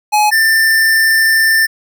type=tone pair in turn; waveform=square; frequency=843 / 1786.3 Hz; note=G#5 / A6; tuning=+26 / +26 cents; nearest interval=octave + minor second; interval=1300 cents; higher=second; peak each=-9 dBFS; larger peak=neither; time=0.12-0.31 / 0.31-1.67 s; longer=second; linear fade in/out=20 ms; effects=none